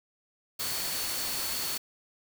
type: tone in noise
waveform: sine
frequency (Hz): 4435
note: C#8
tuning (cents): 0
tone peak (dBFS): -38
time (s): 0.59-1.78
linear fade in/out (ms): 10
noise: white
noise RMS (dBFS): -33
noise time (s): 0.59-1.78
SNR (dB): -8
effects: none